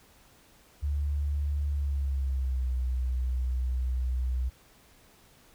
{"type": "tone with pitch glide", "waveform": "sine", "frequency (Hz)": [72.3, 62.94], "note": ["D2", "B1"], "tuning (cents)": [-27, 33], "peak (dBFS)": -26, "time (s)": [0.82, 4.5], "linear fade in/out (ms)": 20, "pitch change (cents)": -240, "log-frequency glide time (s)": [1.69, 2.7], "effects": ["pink hiss -59 dBFS RMS until 5.54 s"]}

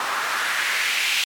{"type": "noise with band-pass filter sweep", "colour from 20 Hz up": "white", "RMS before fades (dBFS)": -23, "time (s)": [0, 1.24], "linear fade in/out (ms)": 2, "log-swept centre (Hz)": [1100, 2800], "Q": 2.2, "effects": ["MP3 96 kbps"]}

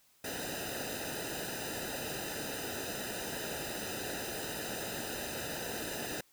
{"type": "noise with comb filter", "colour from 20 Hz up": "pink", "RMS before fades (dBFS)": -39, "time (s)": [0.24, 6.21], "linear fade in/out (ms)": 5, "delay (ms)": 0.9, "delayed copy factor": -0.95, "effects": ["white hiss -67 dBFS RMS until 6.32 s"]}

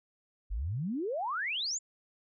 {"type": "exponential sweep", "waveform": "sine", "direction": "up", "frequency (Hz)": [43.65, 7459], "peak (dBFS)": -31, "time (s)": [0.5, 1.79], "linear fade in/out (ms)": 20, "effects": []}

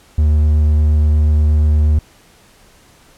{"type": "tone", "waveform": "triangle", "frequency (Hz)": 75.7, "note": "D#2", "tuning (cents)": -47, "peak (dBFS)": -7, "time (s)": [0.18, 1.99], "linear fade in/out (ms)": 5, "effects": ["pink hiss -48 dBFS RMS until 3.17 s", "low-pass 12000 Hz 12 dB/octave"]}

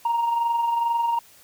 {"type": "tone with amplitude modulation", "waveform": "sine", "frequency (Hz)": 934, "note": "A#5", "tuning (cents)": 3, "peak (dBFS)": -16, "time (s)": [0.05, 1.19], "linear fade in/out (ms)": 5, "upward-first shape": "sine", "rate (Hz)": 22.3, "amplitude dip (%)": 50, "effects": ["tanh soft clip ceiling -17 dBFS", "white hiss -52 dBFS RMS until 1.43 s"]}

